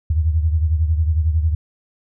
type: beating tone pair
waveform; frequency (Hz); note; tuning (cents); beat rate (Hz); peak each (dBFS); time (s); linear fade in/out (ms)
sine; 77.9 / 88.9; D#2 / F2; +3 / +31; 11; -15 / -22; 0.1-1.55; 5
effects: none